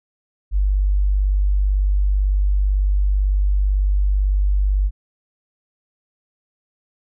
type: tone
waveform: sine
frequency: 49 Hz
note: G1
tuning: in tune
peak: -14 dBFS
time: 0.51-4.91 s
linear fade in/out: 50 ms
effects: none